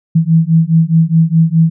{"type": "beating tone pair", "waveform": "sine", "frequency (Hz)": [160.8, 165.6], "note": ["E3", "E3"], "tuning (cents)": [-43, 8], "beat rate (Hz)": 4.8, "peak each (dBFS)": -10, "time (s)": [0.15, 1.7], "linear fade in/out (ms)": 10, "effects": []}